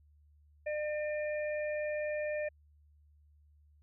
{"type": "harmonic tone", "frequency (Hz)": 602, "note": "D5", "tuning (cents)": 43, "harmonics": [1, 3, 4], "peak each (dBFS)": [-33, -43, -45], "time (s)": [0.66, 2.49], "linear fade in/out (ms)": 10, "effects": ["added 74 Hz sine -61 dBFS peak until 3.82 s"]}